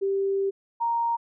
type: tone pair in turn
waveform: sine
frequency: 392 / 932.3 Hz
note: G4 / A#5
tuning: 0 / 0 cents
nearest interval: octave + minor third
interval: 1500 cents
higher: second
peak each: -22 dBFS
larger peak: neither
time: 0.01-0.51 / 0.8-1.17 s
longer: first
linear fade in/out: 20 ms
effects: none